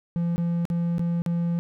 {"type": "tone with dropouts", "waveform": "triangle", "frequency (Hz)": 170.8, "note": "F3", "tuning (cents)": -38, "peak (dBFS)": -20, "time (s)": [0.16, 1.59], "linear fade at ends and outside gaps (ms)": 0, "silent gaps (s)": [[0.36, 0.38], [0.653, 0.701], [0.982, 0.994], [1.22, 1.262]], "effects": []}